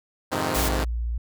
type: chord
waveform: 5% pulse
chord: F minor seventh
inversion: none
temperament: equal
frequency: 87.31 / 103.83 / 130.81 / 155.56 Hz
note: F2 / Ab2 / C3 / Eb3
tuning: 0 / 0 / 0 / 0 cents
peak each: -19 dBFS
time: 0.31-0.85 s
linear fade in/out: 20 ms
type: noise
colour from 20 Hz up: white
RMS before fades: -28 dBFS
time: 0.54-0.69 s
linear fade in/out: 10 ms
type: tone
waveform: sine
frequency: 58.2 Hz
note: A#1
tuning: 2 cents flat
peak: -24 dBFS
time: 0.56-1.18 s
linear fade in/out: 5 ms
effects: none